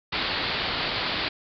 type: low-pass noise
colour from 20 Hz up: white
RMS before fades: -28 dBFS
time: 0.12-1.29 s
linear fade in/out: 10 ms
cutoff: 4700 Hz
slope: 96 dB/octave
effects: none